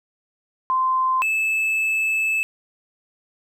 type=tone pair in turn; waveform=sine / triangle; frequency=1038 / 2616 Hz; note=C6 / E7; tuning=-14 / -14 cents; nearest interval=octave + major third; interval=1600 cents; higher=second; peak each=-17 dBFS; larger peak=neither; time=0.7-1.22 / 1.22-2.43 s; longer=second; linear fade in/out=0 ms; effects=none